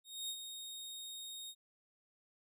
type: tone with ADSR envelope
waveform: sawtooth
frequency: 3721 Hz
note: A#7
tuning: 4 cents flat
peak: -35 dBFS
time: 0.04-1.55 s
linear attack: 250 ms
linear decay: 66 ms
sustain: -7 dB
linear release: 57 ms
effects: none